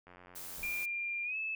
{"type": "click train", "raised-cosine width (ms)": 0.5, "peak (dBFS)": -39, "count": 69, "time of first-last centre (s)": [0.07, 0.829], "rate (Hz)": 89.6}
{"type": "noise", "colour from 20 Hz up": "blue", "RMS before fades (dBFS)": -45, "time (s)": [0.35, 0.86], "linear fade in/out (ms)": 10}
{"type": "noise with exponential decay", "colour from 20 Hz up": "brown", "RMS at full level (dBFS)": -46, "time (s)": [0.58, 0.92], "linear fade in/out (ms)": 2, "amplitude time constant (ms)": 72}
{"type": "tone with pitch glide", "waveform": "sine", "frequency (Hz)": [2393, 2610], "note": ["D7", "E7"], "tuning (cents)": [32, -18], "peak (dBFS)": -34, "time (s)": [0.63, 1.55], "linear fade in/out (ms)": 2, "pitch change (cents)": 150, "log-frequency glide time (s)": [1.24, 1.37]}
{"effects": []}